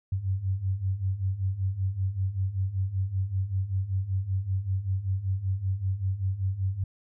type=beating tone pair; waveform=sine; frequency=92.5 / 97.7 Hz; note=F#2 / G2; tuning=0 / -5 cents; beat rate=5.2 Hz; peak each=-31 / -27 dBFS; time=0.12-6.84 s; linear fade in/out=5 ms; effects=none